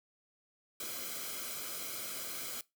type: noise with comb filter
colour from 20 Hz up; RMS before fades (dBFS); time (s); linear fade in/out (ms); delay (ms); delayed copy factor
white; -41; 0.8-2.61; 2; 1.1; -0.7
effects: noise-tail reverb RT60 0.2 s tail -21 dB re dry